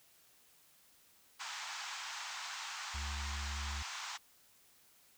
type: band-pass noise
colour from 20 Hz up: pink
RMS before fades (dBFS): -44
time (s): 1.39-4.18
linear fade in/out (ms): 20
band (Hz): 820 to 7500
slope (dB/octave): 48
type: tone with vibrato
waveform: triangle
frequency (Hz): 71.1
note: C#2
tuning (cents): +45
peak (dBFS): -37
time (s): 2.94-3.83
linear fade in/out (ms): 10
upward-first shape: sine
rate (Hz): 13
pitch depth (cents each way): 16
effects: white hiss -66 dBFS RMS until 5.17 s